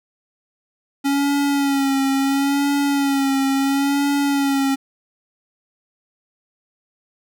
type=tone with vibrato; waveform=square; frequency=277.2 Hz; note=C#4; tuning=in tune; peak=-17 dBFS; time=1.04-4.76 s; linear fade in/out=20 ms; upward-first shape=sine; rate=0.73 Hz; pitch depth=39 cents each way; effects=none